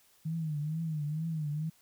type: tone with vibrato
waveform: sine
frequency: 155.56 Hz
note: D#3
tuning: in tune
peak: -31 dBFS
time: 0.25-1.7 s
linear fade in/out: 10 ms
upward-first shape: triangle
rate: 2.2 Hz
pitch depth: 120 cents each way
effects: white hiss -65 dBFS RMS until 1.81 s